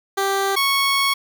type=tone pair in turn; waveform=15% pulse; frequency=392 / 1104.6 Hz; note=G4 / C#6; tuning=0 / -6 cents; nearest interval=octave + tritone; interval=1794 cents; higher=second; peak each=-12 / -10 dBFS; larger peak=second; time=0.17-0.56 / 0.56-1.14 s; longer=second; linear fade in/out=10 ms; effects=none